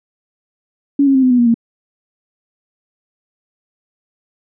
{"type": "tone with pitch steps", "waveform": "sine", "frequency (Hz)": [281.6, 272.5, 263.7, 255.1, 246.9, 238.9, 231.1], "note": ["C#4", "C#4", "C4", "C4", "B3", "A#3", "A#3"], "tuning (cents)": [27, -29, 14, -44, 0, 43, -15], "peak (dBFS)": -8, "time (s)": [0.99, 1.543], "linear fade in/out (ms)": 5, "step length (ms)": 79, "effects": []}